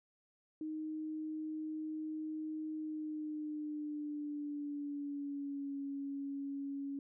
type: tone with pitch glide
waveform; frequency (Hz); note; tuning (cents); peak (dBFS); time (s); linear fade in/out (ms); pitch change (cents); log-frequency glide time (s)
sine; 311.1 to 278.8; D#4 to C#4; 0 to +10; -38; 0.61-6.99; 2; -190; 2.74-5.77
effects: none